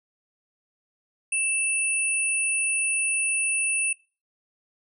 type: tone pair together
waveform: sine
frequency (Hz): 2647 / 9433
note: E7 / D9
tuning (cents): +7 / +7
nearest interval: octave + minor seventh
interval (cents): 2200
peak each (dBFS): -25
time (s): 1.32-3.93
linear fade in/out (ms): 5
effects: noise-tail reverb RT60 0.3 s tail -19 dB re dry